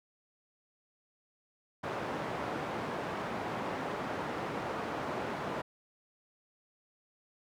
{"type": "band-pass noise", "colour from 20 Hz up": "white", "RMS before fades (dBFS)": -37, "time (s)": [1.83, 5.62], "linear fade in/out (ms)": 10, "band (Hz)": [120, 1000], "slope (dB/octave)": 12, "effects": []}